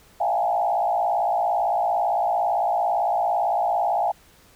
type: tone with frequency modulation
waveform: sine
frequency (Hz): 759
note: F#5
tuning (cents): +44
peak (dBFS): -19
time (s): 0.2-4.12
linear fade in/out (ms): 10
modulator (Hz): 57.8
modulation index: 1.8
effects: pink hiss -54 dBFS RMS until 4.55 s